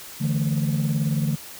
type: chord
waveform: sine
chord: D suspended second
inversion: none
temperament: just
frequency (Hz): 146.83 / 165.19 / 220.2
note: D3 / E3 / A3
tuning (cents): 0 / +4 / +2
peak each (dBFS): -21 / -24 / -25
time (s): 0.2-1.36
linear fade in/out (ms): 20
effects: tanh soft clip ceiling -16 dBFS + white hiss -40 dBFS RMS until 1.59 s